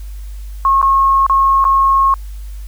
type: tone with dropouts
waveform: sine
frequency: 1086 Hz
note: C#6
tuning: 36 cents flat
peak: -8 dBFS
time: 0.65-2.14 s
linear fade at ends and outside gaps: 1 ms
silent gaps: 0.816-0.827 / 1.265-1.297 / 1.642-1.651 s
effects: added 50 Hz sine -25 dBFS peak until 2.67 s + white hiss -47 dBFS RMS until 2.67 s